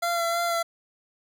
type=tone with vibrato; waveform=25% pulse; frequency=682 Hz; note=F5; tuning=41 cents flat; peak=-20 dBFS; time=0.02-0.63 s; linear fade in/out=10 ms; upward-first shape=sine; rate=3.1 Hz; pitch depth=20 cents each way; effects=none